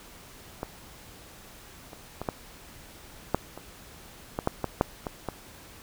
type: clicks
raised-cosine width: 1 ms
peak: -17 / -28 / -19 / -13 / -8 / -25 / -14 / -9 / -13 / -6 / -17 / -16 dBFS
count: 12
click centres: 0.631 / 1.932 / 2.216 / 2.288 / 3.346 / 3.576 / 4.389 / 4.474 / 4.643 / 4.811 / 5.068 / 5.287 s
effects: pink hiss -49 dBFS RMS until 5.82 s